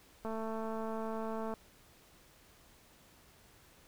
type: click train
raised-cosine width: 1 ms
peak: -27 dBFS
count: 287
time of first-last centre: 0.25-1.538 s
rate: 222 Hz
effects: pink hiss -62 dBFS RMS until 3.87 s